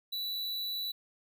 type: tone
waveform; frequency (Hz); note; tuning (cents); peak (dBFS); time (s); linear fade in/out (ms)
square; 3951; B7; 0; -34; 0.12-0.92; 10
effects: none